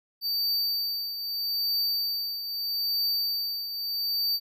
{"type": "tone with tremolo", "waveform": "square", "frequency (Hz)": 4615, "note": "D8", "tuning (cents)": -31, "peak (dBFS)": -24, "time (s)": [0.21, 4.4], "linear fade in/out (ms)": 50, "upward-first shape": "triangle", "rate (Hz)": 0.79, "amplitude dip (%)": 65, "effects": []}